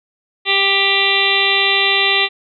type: harmonic tone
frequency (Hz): 394.1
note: G4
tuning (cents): +9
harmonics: 1 / 2 / 3 / 5 / 6 / 7 / 8 / 9 / 10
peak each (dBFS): -23 / -24 / -25 / -19 / -20 / -19 / -23 / -19 / -21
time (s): 0.45-2.29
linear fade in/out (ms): 50
effects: none